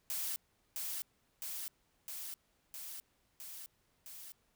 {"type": "noise with echo", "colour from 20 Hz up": "blue", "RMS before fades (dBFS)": -38, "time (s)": [0.1, 0.36], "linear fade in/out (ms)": 0, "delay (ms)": 660, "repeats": 6, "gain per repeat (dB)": -2, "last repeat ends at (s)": 4.32, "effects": ["pink hiss -75 dBFS RMS until 4.55 s"]}